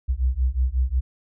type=beating tone pair; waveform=sine; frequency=61 / 66.5 Hz; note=B1 / C2; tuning=-21 / +29 cents; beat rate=5.5 Hz; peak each=-22 dBFS; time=0.08-1.01 s; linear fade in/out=20 ms; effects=none